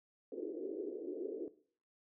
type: band-pass noise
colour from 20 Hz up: pink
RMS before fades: -42 dBFS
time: 0.32-1.48 s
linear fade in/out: 2 ms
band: 320 to 450 Hz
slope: 48 dB/octave
effects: noise-tail reverb RT60 0.5 s tail -17 dB re dry